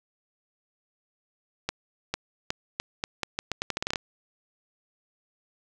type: accelerating click train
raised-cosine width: 0.2 ms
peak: -10 dBFS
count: 16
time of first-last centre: 1.69-3.958 s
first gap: 450 ms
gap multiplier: 0.81
effects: none